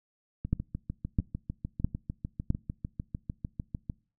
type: two click trains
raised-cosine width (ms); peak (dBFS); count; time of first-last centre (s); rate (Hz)
5; -21 / -13; 24 / 4; 0.45-3.898 / 0.53-2.504; 6.67 / 1.52
effects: noise-tail reverb RT60 0.4 s tail -24 dB re dry